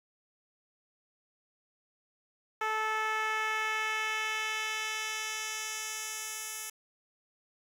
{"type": "tone with band-pass filter sweep", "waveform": "10% pulse", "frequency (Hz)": 435.7, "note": "A4", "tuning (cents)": -17, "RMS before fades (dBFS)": -34, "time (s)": [2.61, 6.7], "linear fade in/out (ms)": 5, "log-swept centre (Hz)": [1100, 10000], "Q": 0.93, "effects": ["9-bit"]}